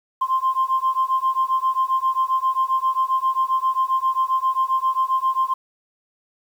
sine beating tone pair, 1046.5 / 1054 Hz, C6 / C6, 0 / +12 cents, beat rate 7.5 Hz, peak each -20 dBFS, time 0.21-5.54 s, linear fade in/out 10 ms, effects tanh soft clip ceiling -11 dBFS + 8-bit

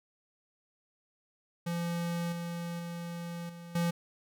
square tone with level steps, 171 Hz, F3, 36 cents flat, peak -32 / -36 / -38 / -45 / -28 dBFS, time 1.66-3.91 s, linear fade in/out 10 ms, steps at 2.32 / 2.79 / 3.49 / 3.75 s, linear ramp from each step 5 ms, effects none

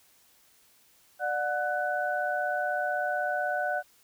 sine tone cluster, 593 / 729 / 1495 Hz, D5 / F#5 / F#6, +17 / -26 / +17 cents, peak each -32 / -30 / -31 dBFS, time 1.19-3.83 s, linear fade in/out 50 ms, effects white hiss -62 dBFS RMS until 4.03 s

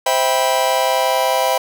45% pulse chord, C major seventh, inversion none, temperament just, 523.3 / 654.1 / 784.9 / 981.1 Hz, C5 / E5 / G5 / B5, 0 / -14 / +2 / -12 cents, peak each -20 dBFS, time 0.06-1.58 s, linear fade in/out 5 ms, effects none

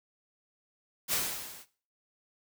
white noise with level ramp, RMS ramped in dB -26 to -52 dBFS, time 1.08-1.66 s, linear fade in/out 50 ms, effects noise-tail reverb RT60 0.4 s tail -17 dB re dry

